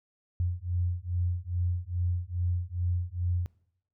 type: beating tone pair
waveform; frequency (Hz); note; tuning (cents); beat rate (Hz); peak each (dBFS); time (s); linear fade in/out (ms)
sine; 87.31 / 89.71; F2 / F2; 0 / +47; 2.4; -30; 0.4-3.46; 0
effects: noise-tail reverb RT60 0.7 s tail -21 dB re dry